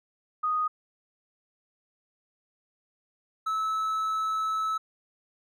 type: tone pair in turn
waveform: sine / triangle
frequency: 1243 / 1302 Hz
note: D#6 / E6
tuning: -2 / -22 cents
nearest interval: minor second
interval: 80 cents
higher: second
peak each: -24 dBFS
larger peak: neither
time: 0.43-0.68 / 3.46-4.78 s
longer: second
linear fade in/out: 10 ms
effects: none